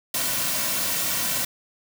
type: noise with comb filter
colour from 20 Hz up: white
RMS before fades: -25 dBFS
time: 0.14-1.45 s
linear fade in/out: 5 ms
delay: 2.4 ms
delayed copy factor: -0.55
effects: none